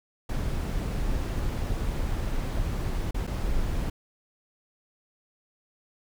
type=noise with dropouts; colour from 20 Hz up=brown; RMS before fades=-28 dBFS; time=0.29-3.9 s; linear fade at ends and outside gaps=5 ms; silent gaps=3.11-3.144 / 3.269-3.273 s; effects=none